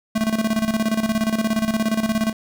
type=tone with tremolo; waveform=square; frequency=220 Hz; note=A3; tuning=in tune; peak=-17 dBFS; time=0.15-2.33 s; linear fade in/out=10 ms; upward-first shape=square; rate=17 Hz; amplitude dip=70%; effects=none